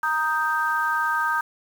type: chord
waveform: sine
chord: Eb major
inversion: second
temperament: equal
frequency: 932.3 / 1244.5 / 1568 Hz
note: Bb5 / Eb6 / G6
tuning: 0 / 0 / 0 cents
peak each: -26 / -25 / -24 dBFS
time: 0.03-1.41 s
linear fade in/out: 5 ms
effects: 7-bit